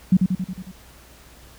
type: tone with echo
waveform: sine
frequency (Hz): 185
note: F#3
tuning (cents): 0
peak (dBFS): -10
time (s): 0.12-0.17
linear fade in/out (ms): 5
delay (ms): 91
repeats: 6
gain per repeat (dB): -4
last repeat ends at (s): 0.716
effects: added 60 Hz sine -49 dBFS peak until 1.58 s + pink hiss -49 dBFS RMS until 1.58 s